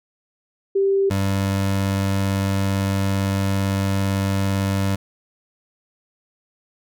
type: tone pair in turn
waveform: sine / 25% pulse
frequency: 392 / 97.79 Hz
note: G4 / G2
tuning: 0 / -4 cents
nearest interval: 2 octaves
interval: 2404 cents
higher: first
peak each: -15 dBFS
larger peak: neither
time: 0.75-1.1 / 1.1-4.96 s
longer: second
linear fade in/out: 10 ms
effects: none